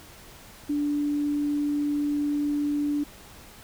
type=tone; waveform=sine; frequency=291.9 Hz; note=D4; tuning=10 cents flat; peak=-23 dBFS; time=0.69-3.04 s; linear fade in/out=10 ms; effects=pink hiss -48 dBFS RMS until 3.63 s